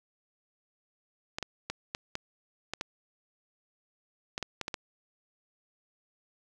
clicks, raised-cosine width 0.2 ms, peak -16 dBFS, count 12, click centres 1.385 / 1.427 / 1.7 / 1.949 / 2.154 / 2.736 / 2.811 / 4.379 / 4.427 / 4.613 / 4.681 / 4.742 s, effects none

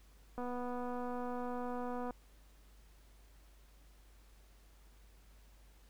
click train, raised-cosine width 1 ms, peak -29 dBFS, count 426, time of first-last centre 0.38-2.108 s, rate 246 Hz, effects added 50 Hz sine -59 dBFS peak until 5.89 s + pink hiss -68 dBFS RMS until 5.89 s

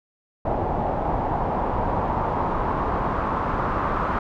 pink noise with low-pass filter sweep, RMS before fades -24 dBFS, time 0.45-4.19 s, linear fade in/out 5 ms, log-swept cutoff 770 to 1200 Hz, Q 3.2, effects none

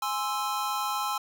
square chord, Ab augmented, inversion none, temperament equal, 830.6 / 1046.5 / 1318.5 Hz, Ab5 / C6 / E6, 0 / 0 / 0 cents, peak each -33 dBFS, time 0.02-1.18 s, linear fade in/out 5 ms, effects none

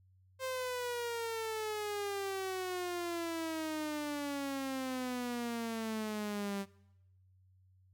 sawtooth exponential sweep, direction down, 526 to 196 Hz, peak -32 dBFS, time 0.39-6.66 s, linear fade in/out 50 ms, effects noise-tail reverb RT60 0.9 s tail -22 dB re dry + added 93 Hz sine -63 dBFS peak until 7.93 s

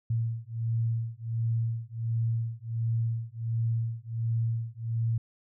sine beating tone pair, 113.9 / 115.3 Hz, A#2 / A#2, -40 / -19 cents, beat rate 1.4 Hz, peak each -30 dBFS, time 0.1-5.18 s, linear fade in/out 5 ms, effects none

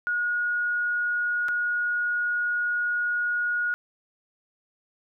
sine tone with dropouts, 1445 Hz, F#6, 41 cents flat, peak -23 dBFS, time 0.07-3.74 s, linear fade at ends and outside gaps 0 ms, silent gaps 1.484-1.488 s, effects none

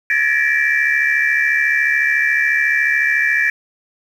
sine tone cluster, 1688 / 1762 / 1901 / 2335 Hz, G#6 / A6 / A#6 / D7, +28 / +2 / +33 / -11 cents, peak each -18 dBFS, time 0.1-3.5 s, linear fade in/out 2 ms, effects tanh soft clip ceiling -5 dBFS + 7-bit

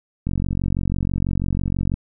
click train, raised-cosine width 5 ms, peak -10 dBFS, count 78, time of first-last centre 0.27-1.94 s, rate 46.1 Hz, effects none

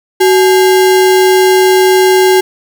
sine tone with sample-and-hold, 374.1 Hz, F#4, 19 cents sharp, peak -4 dBFS, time 0.2-2.41 s, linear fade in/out 10 ms, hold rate 1225 Hz, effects none

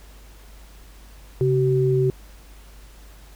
sine tone pair together, 134.31 / 379.9 Hz, C3 / F#4, +46 / +46 cents, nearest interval octave + tritone, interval 1800 cents, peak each -19 dBFS, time 1.41-2.1 s, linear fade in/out 0 ms, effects added 50 Hz sine -43 dBFS peak until 3.35 s + pink hiss -51 dBFS RMS until 3.35 s

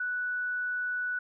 sine tone, 1480 Hz, F#6, in tune, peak -29 dBFS, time 0-1.19 s, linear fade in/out 5 ms, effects none

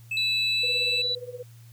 triangle tone with pitch glide, 2610 to 2636 Hz, E7 to E7, -18 to -1 cents, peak -25 dBFS, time 0.11-1.02 s, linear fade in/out 5 ms, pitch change +17 cents, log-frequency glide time 0.51-0.73 s
sine tone, 3951 Hz, B7, in tune, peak -24 dBFS, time 0.17-1.15 s, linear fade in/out 2 ms
sine tone with tremolo, 493.9 Hz, B4, in tune, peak -31 dBFS, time 0.63-1.43 s, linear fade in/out 5 ms, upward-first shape triangle, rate 17 Hz, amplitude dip 95%
effects added 116 Hz sine -46 dBFS peak until 1.72 s + white hiss -59 dBFS RMS until 1.72 s

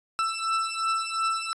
40% pulse beating tone pair, 1326 / 1328.8 Hz, E6 / E6, +10 / +13 cents, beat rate 2.8 Hz, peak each -28 / -27 dBFS, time 0.19-1.53 s, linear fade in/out 0 ms, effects resampled to 22050 Hz

